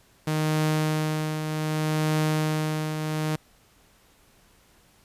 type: tone with tremolo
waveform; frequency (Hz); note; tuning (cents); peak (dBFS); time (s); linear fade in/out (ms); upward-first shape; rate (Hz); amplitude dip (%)
sawtooth; 154.9; D#3; -7; -17; 0.27-3.36; 5; triangle; 0.65; 55
effects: pink hiss -59 dBFS RMS until 5.04 s + resampled to 32000 Hz